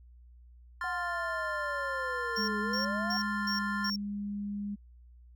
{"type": "chord", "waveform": "triangle", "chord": "F major", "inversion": "second", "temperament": "equal", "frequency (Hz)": [1046.5, 1396.9, 1760], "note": ["C6", "F6", "A6"], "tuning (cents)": [0, 0, 0], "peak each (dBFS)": -35, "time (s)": [0.81, 3.9], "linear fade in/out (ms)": 2}
{"type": "linear two-way sweep", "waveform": "sine", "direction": "down then up", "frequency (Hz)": [739, 415.3, 739], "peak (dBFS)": -37, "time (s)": [0.84, 3.17], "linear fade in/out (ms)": 0, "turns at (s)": 2.6}
{"type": "tone bursts", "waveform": "triangle", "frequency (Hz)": 5510, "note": "F8", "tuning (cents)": -24, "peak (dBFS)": -31, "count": 5, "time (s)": [2.36, 3.96], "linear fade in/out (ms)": 5, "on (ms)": 120, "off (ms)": 250}
{"type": "tone with pitch glide", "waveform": "sine", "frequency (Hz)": [207.7, 203.7], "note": ["G#3", "G#3"], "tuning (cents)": [0, -33], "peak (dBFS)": -33, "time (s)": [2.37, 4.76], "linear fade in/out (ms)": 20, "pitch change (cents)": -33, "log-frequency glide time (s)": [3.3, 3.53]}
{"effects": ["added 60 Hz sine -52 dBFS peak until 5.35 s"]}